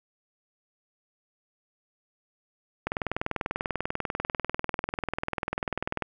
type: click train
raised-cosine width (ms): 0.5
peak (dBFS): -13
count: 65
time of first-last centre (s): 2.87-6.023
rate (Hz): 20.3
effects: none